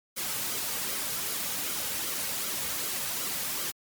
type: noise with flanger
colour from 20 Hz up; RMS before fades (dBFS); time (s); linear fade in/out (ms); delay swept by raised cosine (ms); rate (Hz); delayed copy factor
white; -32; 0.16-3.72; 20; 1.1 to 3; 2.6; -0.5
effects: MP3 96 kbps